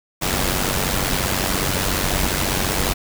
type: noise with amplitude modulation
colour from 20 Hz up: pink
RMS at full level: -18 dBFS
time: 0.21-2.94 s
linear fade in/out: 20 ms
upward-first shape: sine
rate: 94.5 Hz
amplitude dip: 65%
effects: none